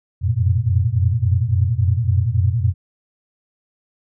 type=tone cluster; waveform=sine; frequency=88.5 / 92.1 / 111.8 / 122.4 Hz; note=F2 / F#2 / A2 / B2; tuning=+23 / -7 / +28 / -15 cents; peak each=-20 dBFS; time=0.21-2.74 s; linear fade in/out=50 ms; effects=none